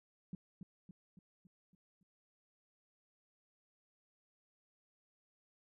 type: tone with echo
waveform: sine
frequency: 182.3 Hz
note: F#3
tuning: 25 cents flat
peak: -40 dBFS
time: 0.33-0.35 s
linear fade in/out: 2 ms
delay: 280 ms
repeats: 6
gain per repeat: -5 dB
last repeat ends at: 2.03 s
effects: none